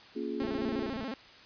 sine chord, Bb minor seventh, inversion none, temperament just, 233.1 / 279.7 / 349.6 / 419.5 Hz, Bb3 / Db4 / F4 / Ab4, 0 / +16 / +2 / +17 cents, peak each -38 dBFS, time 0.15-0.91 s, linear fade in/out 20 ms
sawtooth tone with vibrato, 242.7 Hz, B3, 30 cents flat, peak -31 dBFS, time 0.4-1.14 s, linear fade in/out 2 ms, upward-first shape square, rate 14 Hz, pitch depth 180 cents each way
click train, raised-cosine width 3 ms, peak -31 dBFS, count 19, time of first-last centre 0.42-1.028 s, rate 29.6 Hz
effects white hiss -53 dBFS RMS until 1.45 s + resampled to 11025 Hz

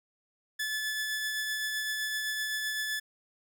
sawtooth tone with tremolo, 1730 Hz, A6, 30 cents flat, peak -26 dBFS, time 0.59-3 s, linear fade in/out 10 ms, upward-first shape triangle, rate 7.8 Hz, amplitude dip 30%, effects none

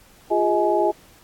sine tone cluster, 349.2 / 408.8 / 634 / 841 Hz, F4 / G#4 / D#5 / G#5, 0 / -27 / +32 / +22 cents, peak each -22 dBFS, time 0.3-0.92 s, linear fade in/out 20 ms, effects pink hiss -52 dBFS RMS until 1.23 s + AAC 64 kbps

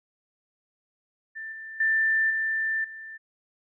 sine tone with level steps, 1778 Hz, A6, 18 cents sharp, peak -34 / -37 / -20 / -24 / -38 dBFS, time 1.35-3.18 s, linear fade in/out 20 ms, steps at 1.52 / 1.8 / 2.3 / 2.84 s, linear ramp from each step 5 ms, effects none

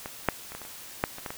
clicks, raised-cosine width 0.5 ms, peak -20 / -6 / -25 / -22 / -26 / -29 / -8 / -24 / -18 / -20 dBFS, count 10, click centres 0.059 / 0.287 / 0.52 / 0.55 / 0.617 / 0.651 / 1.039 / 1.184 / 1.262 / 1.305 s, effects white hiss -44 dBFS RMS until 1.37 s

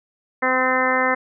harmonic tone, 257.4 Hz, C4, 28 cents flat, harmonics 1 / 2 / 3 / 4 / 5 / 6 / 7 / 8, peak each -27 / -23 / -26 / -24 / -25 / -28 / -23 / -25 dBFS, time 0.42-1.15 s, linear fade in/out 10 ms, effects none

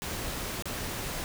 pink noise with dropouts, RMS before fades -35 dBFS, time 0.02-1.24 s, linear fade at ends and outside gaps 0 ms, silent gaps 0.623-0.656 s, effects none

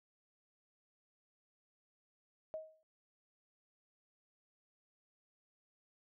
sine tone with exponential decay, 631 Hz, D#5, 24 cents sharp, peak -37 dBFS, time 2.54-2.83 s, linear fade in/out 0 ms, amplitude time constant 62 ms, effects none

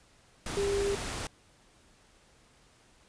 sine tone in noise, 400 Hz, G4, 35 cents sharp, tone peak -27 dBFS, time 0.57-0.95 s, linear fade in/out 2 ms, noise pink, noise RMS -36 dBFS, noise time 0.46-1.27 s, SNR +6 dB, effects pink hiss -62 dBFS RMS until 3.08 s + resampled to 22050 Hz

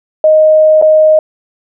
sine tone with dropouts, 622.3 Hz, D#5, in tune, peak -3 dBFS, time 0.24-1.19 s, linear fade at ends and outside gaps 2 ms, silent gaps 0.815-0.823 s, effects none

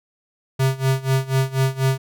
square tone with tremolo, 133 Hz, C3, 29 cents sharp, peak -15 dBFS, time 0.59-1.98 s, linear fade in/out 10 ms, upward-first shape sine, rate 4.1 Hz, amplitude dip 90%, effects none

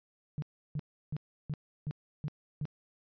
sine tone bursts, 148.6 Hz, D3, 21 cents sharp, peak -31 dBFS, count 7, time 0.38-2.654 s, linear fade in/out 0 ms, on 42 ms, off 330 ms, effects tanh soft clip ceiling -27 dBFS + resampled to 11025 Hz

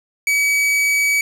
45% pulse tone, 2277 Hz, C#7, 46 cents sharp, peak -14 dBFS, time 0.27-1.21 s, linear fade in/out 2 ms, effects low-pass 12000 Hz 12 dB/octave + 7-bit

